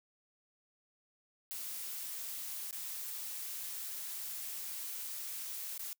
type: noise with dropouts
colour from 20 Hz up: blue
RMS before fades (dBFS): -42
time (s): 1.51-5.93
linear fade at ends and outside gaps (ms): 0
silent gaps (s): 2.71-2.727 / 5.778-5.794
effects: noise-tail reverb RT60 0.1 s tail -26 dB re dry